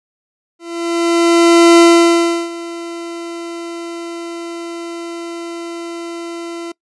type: tone with ADSR envelope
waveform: 40% pulse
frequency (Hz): 338.8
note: E4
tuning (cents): +48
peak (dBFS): -3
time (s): 0.59-6.72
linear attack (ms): 1200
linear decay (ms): 700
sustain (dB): -20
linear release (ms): 6
effects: noise-tail reverb RT60 0.1 s tail -23 dB re dry + resampled to 22050 Hz